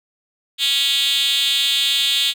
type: tone with high-pass filter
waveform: 5% pulse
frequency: 277.2 Hz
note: C#4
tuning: in tune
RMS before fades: -18 dBFS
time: 0.58-2.34 s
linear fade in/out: 50 ms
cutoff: 3500 Hz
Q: 5.2
effects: none